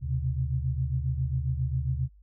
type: tone cluster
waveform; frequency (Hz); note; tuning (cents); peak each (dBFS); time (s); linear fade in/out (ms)
sine; 75.2 / 125.6 / 133; D2 / B2 / C3; +42 / +30 / +29; -30; 0.01-2.09; 50
effects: added 50 Hz sine -52 dBFS peak until 2.22 s